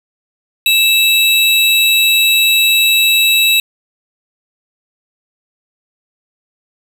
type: tone pair together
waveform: square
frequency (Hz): 2637 / 3843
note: E7 / B7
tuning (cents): 0 / -48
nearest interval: perfect fifth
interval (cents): 652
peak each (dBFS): -12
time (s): 0.66-3.6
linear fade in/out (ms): 2
effects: none